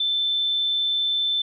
sine tone, 3535 Hz, A7, 7 cents sharp, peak -20 dBFS, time 0-1.42 s, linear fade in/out 5 ms, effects none

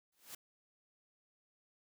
white noise with exponential growth, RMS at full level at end -44 dBFS, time 0.12-0.35 s, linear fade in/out 5 ms, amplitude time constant 48 ms, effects none

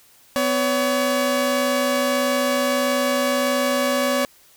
sawtooth tone pair together, 251.7 / 565 Hz, B3 / C#5, +33 / +33 cents, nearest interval octave + major second, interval 1400 cents, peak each -19 / -16 dBFS, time 0.36-4.25 s, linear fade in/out 0 ms, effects white hiss -53 dBFS RMS until 4.56 s

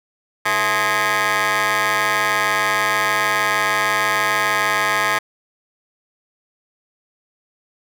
15% pulse ring-modulated tone, 199.1 Hz, G3, 27 cents sharp, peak -7 dBFS, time 0.45-5.19 s, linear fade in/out 10 ms, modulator 1450 Hz, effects none

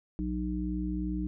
harmonic tone, 61.4 Hz, B1, 9 cents flat, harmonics 1 / 3 / 5, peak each -34 / -34 / -34 dBFS, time 0.19-1.27 s, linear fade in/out 0 ms, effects none

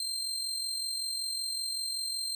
30% pulse tone with amplitude modulation, 4158 Hz, C8, 12 cents flat, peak -27 dBFS, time 0-2.35 s, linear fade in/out 2 ms, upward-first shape sine, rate 45.3 Hz, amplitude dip 45%, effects none

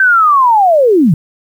sine linear sweep, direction down, 1568 to 135.8 Hz, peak -5 dBFS, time 0-1.14 s, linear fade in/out 2 ms, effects 7-bit

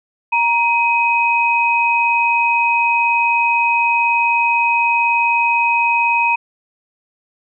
sine tone pair together, 939 / 2521 Hz, A#5 / D#7, +12 / +22 cents, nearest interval octave + perfect fourth, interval 1710 cents, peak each -15 dBFS, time 0.32-6.36 s, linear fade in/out 10 ms, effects none

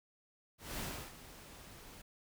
pink noise with ADSR envelope, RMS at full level -40 dBFS, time 0.58-2.02 s, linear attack 210 ms, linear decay 330 ms, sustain -14 dB, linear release 7 ms, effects none

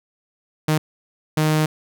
sawtooth tone bursts at uneven times, 154.8 Hz, D#3, 9 cents flat, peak -12 dBFS, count 2, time 0.68-0.78 / 1.37-1.66 s, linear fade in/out 5 ms, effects none

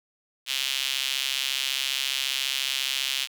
sawtooth tone with high-pass filter, 134.6 Hz, C3, 49 cents sharp, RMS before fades -28 dBFS, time 0.46-3.28 s, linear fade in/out 50 ms, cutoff 3100 Hz, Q 2.7, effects 8-bit

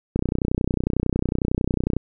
click train, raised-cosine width 3 ms, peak -8 dBFS, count 57, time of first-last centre 0.16-1.966 s, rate 31 Hz, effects none

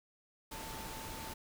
sine tone in noise, 889 Hz, A5, 18 cents sharp, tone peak -49 dBFS, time 0.51-1.34 s, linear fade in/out 10 ms, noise pink, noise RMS -45 dBFS, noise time 0.51-1.34 s, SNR -7 dB, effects none

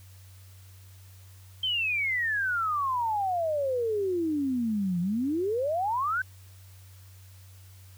sine exponential two-way sweep, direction down then up, 3151 to 170 to 1567 Hz, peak -25 dBFS, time 1.63-6.22 s, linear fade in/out 5 ms, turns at 5 s, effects added 94 Hz sine -48 dBFS peak until 7.97 s + white hiss -58 dBFS RMS until 7.97 s

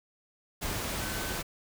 sine tone in noise, 1524 Hz, G6, 49 cents flat, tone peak -42 dBFS, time 1-1.39 s, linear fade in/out 20 ms, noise pink, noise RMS -34 dBFS, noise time 0.61-1.43 s, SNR -11 dB, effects none

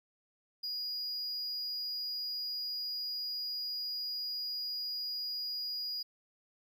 triangle tone, 4887 Hz, D#8, 32 cents flat, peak -34 dBFS, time 0.63-6.03 s, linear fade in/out 10 ms, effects 12-bit

